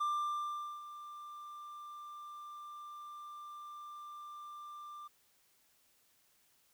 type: tone with ADSR envelope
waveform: triangle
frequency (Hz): 1187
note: D6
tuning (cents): +18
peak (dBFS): -29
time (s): 0-5.08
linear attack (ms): 12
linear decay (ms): 800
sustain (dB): -15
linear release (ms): 12
effects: white hiss -71 dBFS RMS until 6.73 s